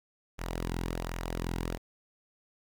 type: tone with flanger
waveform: sawtooth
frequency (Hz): 42.76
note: F1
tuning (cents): -36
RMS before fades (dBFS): -35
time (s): 0.38-1.78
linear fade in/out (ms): 20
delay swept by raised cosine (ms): 0.22 to 1.72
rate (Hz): 1.3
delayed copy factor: -0.5
effects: 10-bit